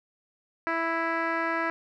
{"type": "tone with low-pass filter", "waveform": "10% pulse", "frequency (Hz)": 330, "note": "E4", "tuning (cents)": 2, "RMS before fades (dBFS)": -28, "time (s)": [0.67, 1.7], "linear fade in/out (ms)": 0, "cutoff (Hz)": 1900, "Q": 1.7, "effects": []}